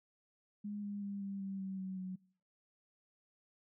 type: tone with pitch steps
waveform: sine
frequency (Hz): 206.4 / 203.3 / 200.3 / 197.31 / 194.37 / 191.47 / 188.61 / 185.8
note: G#3 / G#3 / G3 / G3 / G3 / G3 / F#3 / F#3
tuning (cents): -10 / -37 / +38 / +12 / -14 / -40 / +33 / +7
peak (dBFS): -39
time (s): 0.64-2.16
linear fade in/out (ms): 10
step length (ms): 190
effects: noise-tail reverb RT60 0.6 s tail -26 dB re dry